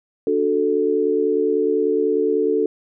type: chord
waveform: sine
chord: D major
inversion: none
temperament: equal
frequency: 293.7 / 370 / 440 Hz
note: D4 / F#4 / A4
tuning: 0 / 0 / 0 cents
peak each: -23 / -22 / -18 dBFS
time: 0.27-2.66 s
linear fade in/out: 2 ms
effects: none